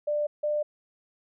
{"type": "tone pair in turn", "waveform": "sine", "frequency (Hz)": [593, 597.1], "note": ["D5", "D5"], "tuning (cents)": [17, 29], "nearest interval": "unison", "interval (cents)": 12, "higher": "second", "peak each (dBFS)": -24, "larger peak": "neither", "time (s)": [[0.07, 0.27], [0.43, 0.63]], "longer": "neither", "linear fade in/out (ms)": 10, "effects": []}